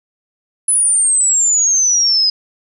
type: exponential sweep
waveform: sine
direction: down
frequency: 10150 to 4978 Hz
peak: -10 dBFS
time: 0.68-2.3 s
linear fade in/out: 5 ms
effects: none